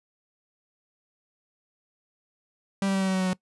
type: tone with pitch steps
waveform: 45% pulse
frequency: 196 / 194.31 / 192.63 / 190.97 / 189.32 / 187.69 / 186.07 / 184.47 Hz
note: G3 / G3 / G3 / G3 / F#3 / F#3 / F#3 / F#3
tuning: 0 / -15 / -30 / -45 / +40 / +25 / +10 / -5 cents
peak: -23 dBFS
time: 2.82-3.332 s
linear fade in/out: 2 ms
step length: 64 ms
effects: noise-tail reverb RT60 0.1 s tail -22 dB re dry + resampled to 24000 Hz